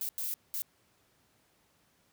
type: noise bursts at uneven times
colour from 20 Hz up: violet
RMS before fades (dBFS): -35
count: 3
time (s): 0.01-0.09 / 0.18-0.34 / 0.54-0.62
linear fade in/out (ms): 0
effects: pink hiss -69 dBFS RMS until 2.12 s + high-pass 80 Hz 12 dB/octave